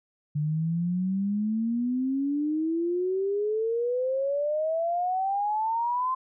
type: exponential sweep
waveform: sine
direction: up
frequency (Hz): 146.83 to 1046.5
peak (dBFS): -24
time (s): 0.35-6.15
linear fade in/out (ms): 10
effects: none